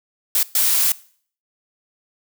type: noise bursts at uneven times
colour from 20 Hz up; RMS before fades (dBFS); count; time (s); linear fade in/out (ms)
blue; -17; 2; 0.35-0.43 / 0.55-0.92; 2
effects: noise-tail reverb RT60 0.5 s tail -20 dB re dry